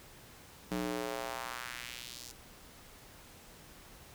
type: tone with high-pass filter sweep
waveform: square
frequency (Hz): 60.6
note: B1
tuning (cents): -32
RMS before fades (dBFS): -40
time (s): 0.71-2.32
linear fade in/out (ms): 5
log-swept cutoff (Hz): 210 to 5800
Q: 1.5
effects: pink hiss -55 dBFS RMS until 4.14 s